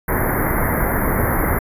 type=band-stop noise; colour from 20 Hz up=pink; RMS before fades=-18 dBFS; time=0.08-1.59 s; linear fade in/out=5 ms; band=2100 to 11000 Hz; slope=96 dB/octave; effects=resampled to 32000 Hz

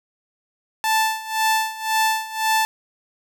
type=tone with tremolo; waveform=sawtooth; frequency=880 Hz; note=A5; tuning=in tune; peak=-12 dBFS; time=0.84-2.65 s; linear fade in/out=0 ms; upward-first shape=sine; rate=1.9 Hz; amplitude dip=85%; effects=none

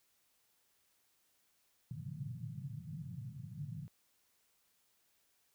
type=band-pass noise; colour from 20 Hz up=pink; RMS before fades=-45 dBFS; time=1.91-3.88 s; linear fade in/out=0 ms; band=110 to 170 Hz; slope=48 dB/octave; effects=white hiss -75 dBFS RMS until 5.54 s

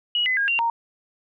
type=tone with pitch steps; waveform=sine; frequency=2910 / 2024 / 1627 / 2766 / 928 Hz; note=F#7 / B6 / G#6 / F7 / A#5; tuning=-29 / +42 / -36 / -17 / -8 cents; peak=-19 dBFS; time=0.15-0.7 s; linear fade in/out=2 ms; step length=110 ms; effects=none

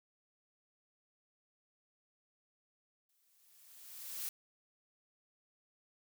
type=noise with exponential growth; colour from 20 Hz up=blue; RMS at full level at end=-39 dBFS; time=3.09-4.29 s; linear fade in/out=2 ms; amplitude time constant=260 ms; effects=none

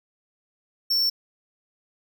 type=tone; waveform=square; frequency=5430 Hz; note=F8; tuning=50 cents flat; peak=-20 dBFS; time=0.9-1.1 s; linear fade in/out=10 ms; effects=none

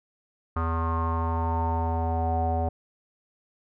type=tone with low-pass filter sweep; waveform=square; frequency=82.41 Hz; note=E2; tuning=in tune; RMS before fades=-26 dBFS; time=0.56-2.69 s; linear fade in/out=5 ms; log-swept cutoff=1200 to 690 Hz; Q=8.6; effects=none

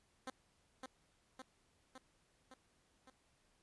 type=tone with echo; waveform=10% pulse; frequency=260 Hz; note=C4; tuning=11 cents flat; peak=-35 dBFS; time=0.27-0.3 s; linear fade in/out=2 ms; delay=560 ms; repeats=5; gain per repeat=-3 dB; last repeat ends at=3.1 s; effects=pink hiss -75 dBFS RMS until 3.62 s + resampled to 24000 Hz

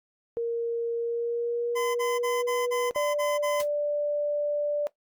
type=tone with pitch glide; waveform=sine; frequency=466.2 to 486.3 Hz; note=A#4 to B4; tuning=0 to -27 cents; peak=-25 dBFS; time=0.37-2.91 s; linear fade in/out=0 ms; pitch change=+73 cents; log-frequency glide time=0.95-2.57 s
type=tone bursts; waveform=25% pulse; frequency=1020 Hz; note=C6; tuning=44 cents flat; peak=-26 dBFS; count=8; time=1.75-3.623 s; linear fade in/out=20 ms; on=200 ms; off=39 ms
type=tone; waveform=sine; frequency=587.3 Hz; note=D5; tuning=in tune; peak=-24 dBFS; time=2.96-4.87 s; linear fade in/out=0 ms
type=noise with exponential decay; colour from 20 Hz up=white; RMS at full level=-32 dBFS; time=3.6-3.68 s; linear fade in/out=1 ms; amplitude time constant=17 ms
effects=noise-tail reverb RT60 0.1 s tail -17 dB re dry + Opus 48 kbps

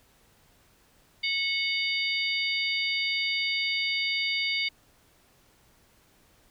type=tone cluster; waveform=sine; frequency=2201 / 2960 / 3660 / 4662 Hz; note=C#7 / F#7 / A#7 / D8; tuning=-13 / 0 / -32 / -14 cents; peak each=-28 / -34 / -32 / -33 dBFS; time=1.23-4.69 s; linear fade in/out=10 ms; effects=pink hiss -62 dBFS RMS until 6.5 s

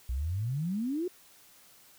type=exponential sweep; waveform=sine; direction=up; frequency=58.1 to 375 Hz; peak=-29 dBFS; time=0.09-1.08 s; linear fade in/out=5 ms; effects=white hiss -58 dBFS RMS until 1.98 s

